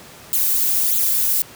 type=noise with flanger; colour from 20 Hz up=violet; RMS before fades=-18 dBFS; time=0.33-1.42 s; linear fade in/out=0 ms; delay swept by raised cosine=0.26 to 2.76 ms; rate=1.6 Hz; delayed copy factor=+0.85; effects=pink hiss -41 dBFS RMS until 1.55 s + high-pass 100 Hz 12 dB/octave